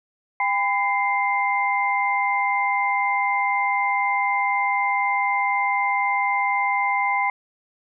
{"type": "tone cluster", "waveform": "sine", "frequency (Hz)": [802, 1002, 2094], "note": ["G5", "B5", "C7"], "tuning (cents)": [39, 25, 1], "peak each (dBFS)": [-23, -24, -23], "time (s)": [0.4, 7.3], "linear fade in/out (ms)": 2, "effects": []}